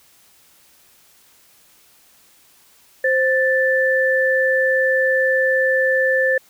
sine tone pair together, 523.3 / 1761.2 Hz, C5 / A6, 0 / +1 cents, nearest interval octave + major sixth, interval 2101 cents, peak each -17 dBFS, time 3.04-6.38 s, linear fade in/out 5 ms, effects white hiss -53 dBFS RMS until 6.49 s

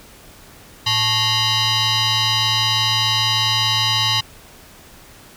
sine tone with frequency modulation, 111.6 Hz, A2, 25 cents sharp, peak -13 dBFS, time 0.86-4.21 s, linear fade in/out 10 ms, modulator 985 Hz, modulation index 4.6, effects tanh soft clip ceiling -13 dBFS + pink hiss -44 dBFS RMS until 5.36 s

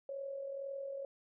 sine tone with amplitude modulation, 550 Hz, C#5, 14 cents flat, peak -37 dBFS, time 0.09-1.05 s, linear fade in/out 2 ms, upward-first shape sine, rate 42 Hz, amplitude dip 50%, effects none

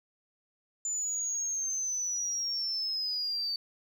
sine linear sweep, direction down, 7070 to 4556 Hz, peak -29 dBFS, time 0.85-3.56 s, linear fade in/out 2 ms, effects tanh soft clip ceiling -25 dBFS + 10-bit

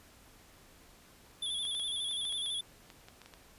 square tone with vibrato, 3428 Hz, A7, 46 cents flat, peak -34 dBFS, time 1.42-2.61 s, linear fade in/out 5 ms, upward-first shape square, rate 12 Hz, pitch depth 46 cents each way
clicks, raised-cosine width 0.2 ms, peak -33 dBFS, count 12, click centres 1.652 / 1.749 / 1.798 / 2.112 / 2.252 / 2.325 / 2.461 / 2.902 / 3.085 / 3.217 / 3.26 / 3.338 s
effects pink hiss -59 dBFS RMS until 3.58 s + resampled to 32000 Hz

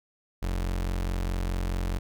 35% pulse tone, 44.74 Hz, F1, 43 cents sharp, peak -25 dBFS, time 0.42-1.99 s, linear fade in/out 10 ms, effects none

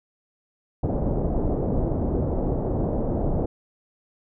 pink low-pass noise, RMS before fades -24 dBFS, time 0.83-3.46 s, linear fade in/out 5 ms, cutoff 660 Hz, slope 24 dB/octave, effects none

